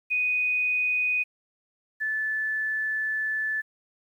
sine tone pair in turn, 2489 / 1743.1 Hz, D#7 / A6, 0 / -17 cents, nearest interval tritone, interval 617 cents, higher first, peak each -22 / -25 dBFS, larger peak first, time 0.1-1.24 / 2-3.62 s, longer second, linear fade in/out 20 ms, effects 10-bit

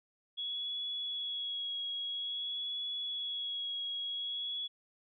sine tone with vibrato, 3349 Hz, G#7, 14 cents sharp, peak -35 dBFS, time 0.37-4.68 s, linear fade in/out 20 ms, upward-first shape sine, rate 0.5 Hz, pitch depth 20 cents each way, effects none

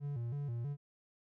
triangle tone with vibrato, 130 Hz, C3, 11 cents flat, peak -34 dBFS, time 0-0.77 s, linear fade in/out 50 ms, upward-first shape square, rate 3.1 Hz, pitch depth 170 cents each way, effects none

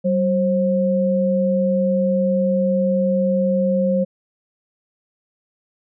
sine tone pair together, 190.8 / 533 Hz, G3 / C5, -47 / +32 cents, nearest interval octave + tritone, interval 1779 cents, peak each -18 dBFS, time 0.04-4.05 s, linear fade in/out 20 ms, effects none

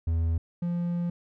triangle tone pair in turn, 82.41 / 173.41 Hz, E2 / F3, 0 / -12 cents, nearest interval octave + minor second, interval 1288 cents, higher second, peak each -21 / -24 dBFS, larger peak first, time 0.07-0.38 / 0.62-1.1 s, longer second, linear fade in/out 5 ms, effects none

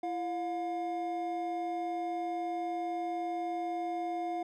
triangle tone pair together, 336.7 / 713 Hz, E4 / F5, +37 / +36 cents, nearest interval octave + minor second, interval 1299 cents, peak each -35 / -32 dBFS, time 0.03-4.43 s, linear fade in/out 5 ms, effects none

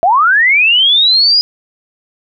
sine linear sweep, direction up, 642 to 4978 Hz, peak -6 dBFS, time 0.03-1.41 s, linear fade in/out 0 ms, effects none

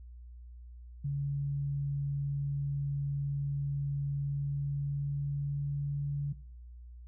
sine tone with pitch glide, 141 to 142.64 Hz, C#3 to C#3, +30 to +50 cents, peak -30 dBFS, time 1.04-6.33 s, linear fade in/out 10 ms, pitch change +20 cents, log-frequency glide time 4.19-6.06 s, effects noise-tail reverb RT60 0.7 s tail -20 dB re dry + added 60 Hz sine -46 dBFS peak until 7.07 s

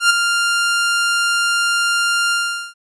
sawtooth tone with ADSR envelope, 1396.9 Hz, F6, in tune, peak -4 dBFS, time 0-2.74 s, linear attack 100 ms, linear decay 12 ms, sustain -7 dB, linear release 420 ms, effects resampled to 24000 Hz

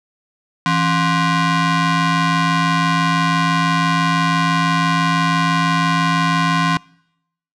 sawtooth ring-modulated tone, 440 Hz, A4, in tune, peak -7 dBFS, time 0.66-6.77 s, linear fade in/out 0 ms, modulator 607 Hz, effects noise-tail reverb RT60 0.8 s tail -26 dB re dry + low-pass 5000 Hz 12 dB/octave

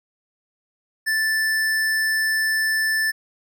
sine tone with hard clipping, 1760 Hz, A6, in tune, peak -20 dBFS, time 1.06-3.12 s, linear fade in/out 20 ms, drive 17 dB, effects none

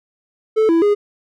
triangle tone with pitch steps, 437.6 / 331.7 / 412.2 Hz, A4 / E4 / G#4, -9 / +11 / -13 cents, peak -9 dBFS, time 0.56-0.95 s, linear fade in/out 20 ms, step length 130 ms, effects none

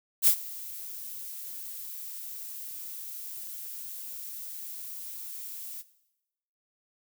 violet noise with ADSR envelope, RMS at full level -18 dBFS, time 0.22-5.83 s, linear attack 51 ms, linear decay 80 ms, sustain -22 dB, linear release 29 ms, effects noise-tail reverb RT60 0.9 s tail -17 dB re dry

